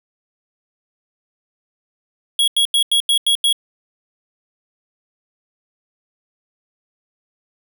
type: tone bursts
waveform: square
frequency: 3322 Hz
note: G#7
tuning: in tune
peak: -13 dBFS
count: 7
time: 2.39-3.527 s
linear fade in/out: 2 ms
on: 87 ms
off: 88 ms
effects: none